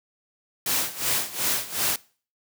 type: noise with tremolo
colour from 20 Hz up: white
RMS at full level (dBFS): -23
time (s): 0.66-1.96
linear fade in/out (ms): 2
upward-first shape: sine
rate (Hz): 2.7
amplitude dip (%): 85
effects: noise-tail reverb RT60 0.4 s tail -21 dB re dry + high-pass 80 Hz 12 dB/octave